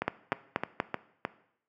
two click trains, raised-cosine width 0.5 ms, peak -14 / -11 dBFS, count 5 / 4, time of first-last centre 0.02-1.251 / 0.08-0.801 s, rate 3.25 / 4.16 Hz, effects noise-tail reverb RT60 0.7 s tail -17 dB re dry + high-pass 150 Hz 12 dB/octave

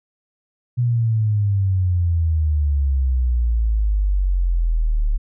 sine exponential sweep, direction down, 123.47 to 36 Hz, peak -15 dBFS, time 0.77-5.18 s, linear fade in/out 20 ms, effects none

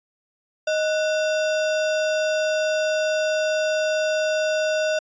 sine tone with sample-and-hold, 622.3 Hz, D#5, in tune, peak -19 dBFS, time 0.67-4.99 s, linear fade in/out 5 ms, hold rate 2100 Hz, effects resampled to 16000 Hz

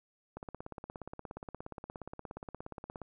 click train, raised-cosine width 1 ms, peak -28 dBFS, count 46, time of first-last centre 0.37-3.017 s, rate 17 Hz, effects none

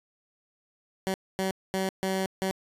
15% pulse tone bursts at uneven times, 190.4 Hz, F#3, 50 cents sharp, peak -20 dBFS, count 5, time 1.07-1.14 / 1.39-1.51 / 1.74-1.89 / 2.03-2.26 / 2.42-2.51 s, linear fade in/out 0 ms, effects resampled to 32000 Hz

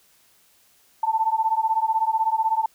sine beating tone pair, 880 / 896 Hz, A5 / A5, 0 / +31 cents, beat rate 16 Hz, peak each -22 dBFS, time 1.03-2.66 s, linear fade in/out 5 ms, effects white hiss -59 dBFS RMS until 2.74 s

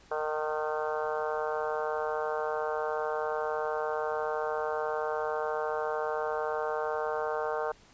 harmonic tone with a mistuned harmonic, 153.8 Hz, D#3, 20 cents flat, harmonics 3 / 4 / 5 / 6 / 7 / 8 / 9 / 10, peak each -33 / -35 / -37 / -39 / -40 / -41 / -42 / -43 dBFS, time 0.11-7.72 s, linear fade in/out 5 ms, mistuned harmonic 6, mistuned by -25 cents, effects pink hiss -58 dBFS RMS until 7.93 s + resampled to 16000 Hz

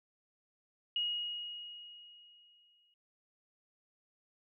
sine tone with exponential decay, 2885 Hz, F#7, 44 cents flat, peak -30 dBFS, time 0.96-2.94 s, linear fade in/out 2 ms, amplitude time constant 430 ms, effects none

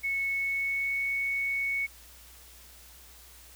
sine tone with pitch glide, 2204 to 2218 Hz, C#7 to C#7, -11 to 0 cents, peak -27 dBFS, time 0.03-1.87 s, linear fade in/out 20 ms, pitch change +11 cents, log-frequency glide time 0.28-1.03 s, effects added 60 Hz sine -55 dBFS peak until 3.55 s + white hiss -53 dBFS RMS until 3.55 s

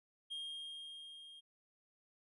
triangle tone with level ramp, 3227 Hz, G7, 50 cents sharp, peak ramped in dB -39 to -52 dBFS, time 0.3-1.41 s, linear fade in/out 20 ms, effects resampled to 32000 Hz

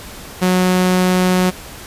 sawtooth tone, 183.1 Hz, F#3, 18 cents flat, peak -8 dBFS, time 0.41-1.51 s, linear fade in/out 20 ms, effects pink hiss -34 dBFS RMS until 1.86 s + resampled to 32000 Hz

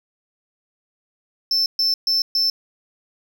triangle tone bursts, 5310 Hz, E8, 12 cents sharp, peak -15 dBFS, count 4, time 1.51-2.5 s, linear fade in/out 2 ms, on 150 ms, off 130 ms, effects none

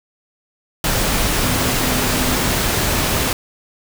sine tone in noise, 253.8 Hz, B3, 47 cents sharp, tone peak -25 dBFS, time 1.43-2.56 s, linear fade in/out 2 ms, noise pink, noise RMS -18 dBFS, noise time 0.84-3.33 s, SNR -10 dB, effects none

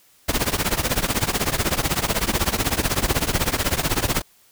pink noise with tremolo, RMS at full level -18 dBFS, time 0.28-4.22 s, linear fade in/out 10 ms, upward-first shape triangle, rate 16 Hz, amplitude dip 95%, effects white hiss -56 dBFS RMS until 4.51 s

